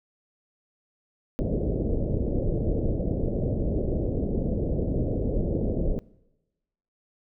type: low-pass noise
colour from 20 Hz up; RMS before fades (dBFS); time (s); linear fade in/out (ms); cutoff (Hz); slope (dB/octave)
pink; -26; 1.39-5.99; 0; 580; 48
effects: noise-tail reverb RT60 1.0 s tail -22 dB re dry